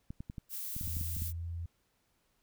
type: clicks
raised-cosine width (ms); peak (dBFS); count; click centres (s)
5; -29; 11; 0.105 / 0.205 / 0.299 / 0.382 / 0.765 / 0.812 / 0.876 / 0.968 / 1.013 / 1.167 / 1.221
type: noise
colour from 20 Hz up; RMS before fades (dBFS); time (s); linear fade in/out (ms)
violet; -40; 0.49-1.33; 50
type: tone with pitch glide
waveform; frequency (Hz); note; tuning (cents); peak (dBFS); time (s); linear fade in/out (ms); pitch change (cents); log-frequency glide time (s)
sine; 82.41 to 84.58; E2 to E2; 0 to +45; -36; 0.83-1.66; 5; +45; 1.18-1.45
effects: pink hiss -75 dBFS RMS until 2.42 s